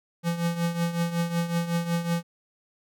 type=tone with tremolo; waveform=square; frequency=170 Hz; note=F3; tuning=46 cents flat; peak=-22 dBFS; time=0.23-2.23 s; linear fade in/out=50 ms; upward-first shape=triangle; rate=5.4 Hz; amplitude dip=75%; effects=none